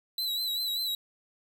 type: tone with vibrato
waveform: 45% pulse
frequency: 3963 Hz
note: B7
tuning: 5 cents sharp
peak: -28 dBFS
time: 0.18-0.95 s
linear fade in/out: 2 ms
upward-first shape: sine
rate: 5.1 Hz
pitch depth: 57 cents each way
effects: 11-bit